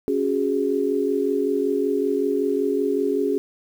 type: chord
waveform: sine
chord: C# suspended fourth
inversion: none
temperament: equal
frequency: 277.2 / 370 / 415.3 Hz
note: C#4 / F#4 / G#4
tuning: 0 / 0 / 0 cents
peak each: -24 / -25 / -22 dBFS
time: 0.08-3.38 s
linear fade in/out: 0 ms
effects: 8-bit